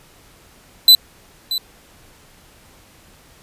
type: tone with echo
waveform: 45% pulse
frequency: 4005 Hz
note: B7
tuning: 23 cents sharp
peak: -4 dBFS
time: 0.88-0.95 s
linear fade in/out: 2 ms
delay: 630 ms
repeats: 1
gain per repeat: -14 dB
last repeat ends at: 1.58 s
effects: pink hiss -49 dBFS RMS until 3.42 s + resampled to 32000 Hz